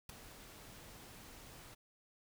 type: noise with ADSR envelope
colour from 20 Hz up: pink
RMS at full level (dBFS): -43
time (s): 0.09-1.75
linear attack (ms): 4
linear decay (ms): 9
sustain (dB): -12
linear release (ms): 14
effects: none